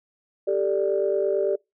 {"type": "chord", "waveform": "sine", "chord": "G suspended second", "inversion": "none", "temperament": "just", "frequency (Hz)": [392, 441, 588], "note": ["G4", "A4", "D5"], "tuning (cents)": [0, 4, 2], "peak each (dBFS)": [-23, -26, -24], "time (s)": [0.47, 1.56], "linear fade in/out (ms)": 10, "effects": ["noise-tail reverb RT60 0.2 s tail -25 dB re dry", "tanh soft clip ceiling -11 dBFS"]}